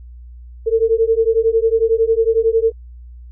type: beating tone pair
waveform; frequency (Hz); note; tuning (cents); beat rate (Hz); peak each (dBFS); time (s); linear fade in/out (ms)
sine; 446.1 / 457.1; A4 / A#4; +24 / -34; 11; -15; 0.66-2.72; 20
effects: added 60 Hz sine -34 dBFS peak until 3.31 s

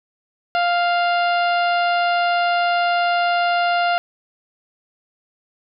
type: harmonic tone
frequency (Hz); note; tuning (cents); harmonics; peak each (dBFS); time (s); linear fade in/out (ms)
698.5; F5; 0; 1 / 2 / 3 / 4 / 5 / 6 / 7; -17 / -22 / -31 / -28 / -36 / -35 / -39; 0.55-3.98; 0
effects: none

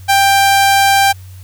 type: tone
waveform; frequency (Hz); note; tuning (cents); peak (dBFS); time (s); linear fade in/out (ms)
sawtooth; 789; G5; +11; -4; 0.08-1.13; 20
effects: added 93 Hz sine -31 dBFS peak until 1.43 s + white hiss -46 dBFS RMS until 1.43 s

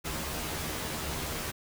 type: noise with comb filter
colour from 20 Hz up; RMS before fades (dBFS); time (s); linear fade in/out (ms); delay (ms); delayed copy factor
pink; -35; 0.04-1.52; 20; 13; +0.65
effects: none

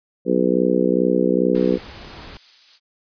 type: harmonic tone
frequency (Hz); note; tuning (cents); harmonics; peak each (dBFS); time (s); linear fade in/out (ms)
62.4; B1; +19; 3 / 4 / 5 / 6 / 7 / 8; -22 / -22 / -22 / -22 / -22 / -22; 0.25-1.79; 50
type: noise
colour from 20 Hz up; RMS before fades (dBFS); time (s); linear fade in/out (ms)
pink; -38; 1.55-2.37; 0
type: noise with tremolo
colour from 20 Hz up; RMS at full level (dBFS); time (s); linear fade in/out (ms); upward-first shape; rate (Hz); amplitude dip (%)
violet; -34; 1.63-2.8; 50; sine; 3.8; 25
effects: resampled to 11025 Hz

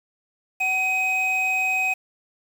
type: tone pair together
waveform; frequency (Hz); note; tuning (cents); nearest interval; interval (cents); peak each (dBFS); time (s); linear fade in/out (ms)
triangle; 754.4 / 2520; F#5 / D#7; +33 / +21; octave + major sixth; 2088; -26 / -19; 0.6-1.94; 10
effects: 7-bit

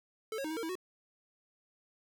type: tone with pitch steps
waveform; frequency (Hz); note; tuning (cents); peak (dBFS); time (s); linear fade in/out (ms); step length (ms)
square; 439.1 / 546 / 310.9 / 319.4 / 457.6 / 323.9 / 369.4; A4 / C#5 / D#4 / D#4 / A#4 / E4 / F#4; -4 / -26 / -1 / +45 / -32 / -30 / -3; -36; 0.32-0.754; 2; 62
effects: none

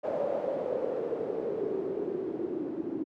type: noise with low-pass filter sweep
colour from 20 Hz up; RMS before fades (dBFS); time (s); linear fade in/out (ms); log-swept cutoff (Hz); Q
white; -32; 0.03-3.04; 20; 600 to 310; 6.3
effects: high-pass 200 Hz 12 dB/octave

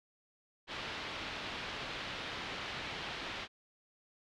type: low-pass noise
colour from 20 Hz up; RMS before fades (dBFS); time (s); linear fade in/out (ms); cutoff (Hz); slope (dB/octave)
white; -42; 0.67-3.48; 50; 3700; 24
effects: none

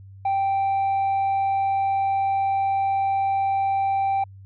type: tone with tanh clipping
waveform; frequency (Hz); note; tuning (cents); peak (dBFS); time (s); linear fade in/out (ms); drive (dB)
triangle; 783; G5; -2; -20; 0.25-4.24; 5; 7
effects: added 97 Hz sine -41 dBFS peak until 4.45 s

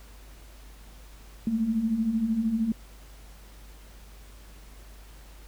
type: beating tone pair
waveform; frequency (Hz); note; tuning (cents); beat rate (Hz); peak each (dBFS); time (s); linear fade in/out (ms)
sine; 213 / 226; G#3 / A3; +44 / +47; 13; -31 / -24; 1.47-2.72; 2
effects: added 50 Hz sine -46 dBFS peak until 5.47 s + pink hiss -54 dBFS RMS until 5.47 s

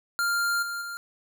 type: tone with level steps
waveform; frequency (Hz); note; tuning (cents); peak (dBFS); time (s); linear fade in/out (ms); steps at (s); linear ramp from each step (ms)
square; 1396.9; F6; 0; -24 / -31 / -34; 0.19-0.97; 0; 0.62 / 0.81; 10
effects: none

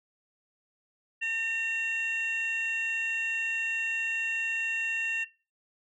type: tone pair together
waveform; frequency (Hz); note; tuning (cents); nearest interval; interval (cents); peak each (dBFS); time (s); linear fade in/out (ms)
sine; 1814.4 / 2739; A#6 / F7; -47 / -34; perfect fifth; 713; -31 / -28; 1.21-5.25; 20
effects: noise-tail reverb RT60 0.3 s tail -17 dB re dry + tanh soft clip ceiling -24 dBFS

